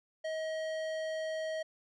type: tone with tanh clipping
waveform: sine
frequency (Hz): 634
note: D#5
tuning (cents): +32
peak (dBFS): -36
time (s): 0.24-1.63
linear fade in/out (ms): 10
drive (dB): 16
effects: none